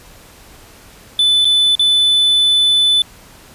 triangle tone with dropouts, 3500 Hz, A7, 10 cents flat, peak -8 dBFS, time 1.19-3.02 s, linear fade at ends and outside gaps 2 ms, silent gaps 1.447-1.452 / 1.753-1.794 s, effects pink hiss -42 dBFS RMS until 3.54 s + resampled to 32000 Hz

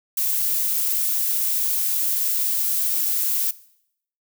violet noise, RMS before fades -22 dBFS, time 0.17-3.51 s, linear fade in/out 5 ms, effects noise-tail reverb RT60 0.7 s tail -19 dB re dry

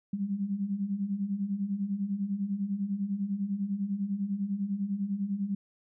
sine beating tone pair, 191.4 / 201.4 Hz, G3 / G3, -41 / +47 cents, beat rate 10 Hz, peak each -35 / -30 dBFS, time 0.13-5.55 s, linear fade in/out 5 ms, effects none

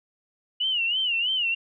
sine tone with vibrato, 2900 Hz, F#7, 35 cents flat, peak -22 dBFS, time 0.6-1.55 s, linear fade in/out 10 ms, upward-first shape sine, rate 3.1 Hz, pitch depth 130 cents each way, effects none

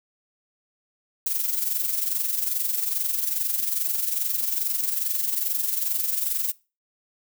violet noise with amplitude modulation, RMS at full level -23 dBFS, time 1.26-6.52 s, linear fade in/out 5 ms, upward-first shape sine, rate 22.4 Hz, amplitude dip 60%, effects noise-tail reverb RT60 0.3 s tail -22 dB re dry

